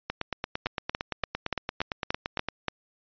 two click trains, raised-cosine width 0.3 ms, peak -13 / -11 dBFS, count 22 / 8, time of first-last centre 0.1-2.486 / 0.66-2.683 s, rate 8.8 / 3.46 Hz, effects resampled to 11025 Hz

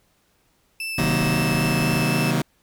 35% pulse tone with vibrato, 2637 Hz, E7, in tune, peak -25 dBFS, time 0.8-2.31 s, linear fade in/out 2 ms, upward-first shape sine, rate 3.8 Hz, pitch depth 10 cents each way
sawtooth chord, C half-diminished seventh, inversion none, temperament just, 130.81 / 156.98 / 188.37 / 235.5 Hz, C3 / Eb3 / Gb3 / Bb3, 0 / +16 / +31 / +18 cents, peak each -21 / -19 / -23 / -21 dBFS, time 0.98-2.42 s, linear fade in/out 5 ms
pink low-pass noise, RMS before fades -37 dBFS, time 0.98-2.03 s, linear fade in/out 5 ms, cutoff 250 Hz, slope 24 dB/octave
effects pink hiss -64 dBFS RMS until 2.62 s

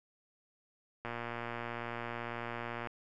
click train, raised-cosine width 0.5 ms, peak -24 dBFS, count 216, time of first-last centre 1.05-2.872 s, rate 118 Hz, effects none

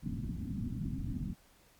white low-pass noise, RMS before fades -37 dBFS, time 0.02-1.35 s, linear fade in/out 50 ms, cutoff 260 Hz, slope 48 dB/octave, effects pink hiss -64 dBFS RMS until 1.79 s + MP3 96 kbps

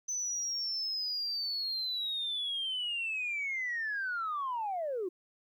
sine linear sweep, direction down, 6100 to 341.9 Hz, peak -31 dBFS, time 0.08-5.09 s, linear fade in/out 10 ms, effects tanh soft clip ceiling -28 dBFS + 12-bit

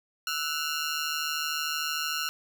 15% pulse ring-modulated tone, 1400 Hz, F6, 4 cents sharp, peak -19 dBFS, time 0.27-2.29 s, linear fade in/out 0 ms, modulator 76.6 Hz, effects none

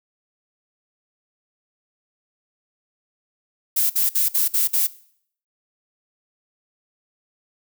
violet noise bursts, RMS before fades -19 dBFS, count 6, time 3.76-4.87 s, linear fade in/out 10 ms, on 140 ms, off 54 ms, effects noise-tail reverb RT60 0.6 s tail -19 dB re dry

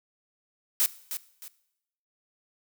blue noise with echo, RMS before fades -23 dBFS, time 0.8-0.86 s, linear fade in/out 0 ms, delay 310 ms, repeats 2, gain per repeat -10 dB, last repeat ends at 1.48 s, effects noise-tail reverb RT60 0.8 s tail -18 dB re dry

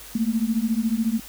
sine beating tone pair, 218.1 / 232.1 Hz, A3 / A#3, -15 / -7 cents, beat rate 14 Hz, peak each -23 dBFS, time 0.15-1.2 s, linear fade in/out 5 ms, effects added 50 Hz sine -49 dBFS peak until 1.28 s + white hiss -42 dBFS RMS until 1.28 s

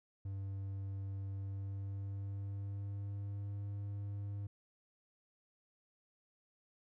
triangle tone with pitch glide, 97.8 to 100.96 Hz, G2 to G#2, -4 to -48 cents, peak -37 dBFS, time 0.25-4.47 s, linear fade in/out 5 ms, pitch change +56 cents, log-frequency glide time 1.33-3.66 s, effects none

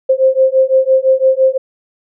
sine beating tone pair, 523.3 / 529.2 Hz, C5 / C5, 0 / +20 cents, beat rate 5.9 Hz, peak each -11 dBFS, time 0.09-1.58 s, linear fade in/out 10 ms, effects none

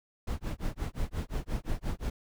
brown noise with tremolo, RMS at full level -30 dBFS, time 0.27-2.1 s, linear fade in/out 5 ms, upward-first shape sine, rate 5.7 Hz, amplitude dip 100%, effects none

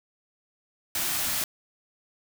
white band-stop noise, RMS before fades -28 dBFS, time 0.95-1.44 s, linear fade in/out 2 ms, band 380 to 560 Hz, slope 96 dB/octave, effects none

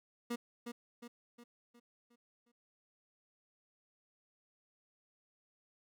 30% pulse tone with echo, 238.4 Hz, A#3, 39 cents sharp, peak -33 dBFS, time 0.3-0.36 s, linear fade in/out 10 ms, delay 360 ms, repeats 6, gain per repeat -6 dB, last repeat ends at 2.52 s, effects none

